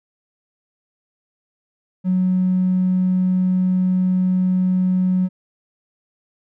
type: tone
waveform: triangle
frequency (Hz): 184.3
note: F#3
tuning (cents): -7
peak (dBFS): -11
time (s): 2.04-5.29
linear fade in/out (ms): 50
effects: tanh soft clip ceiling -12 dBFS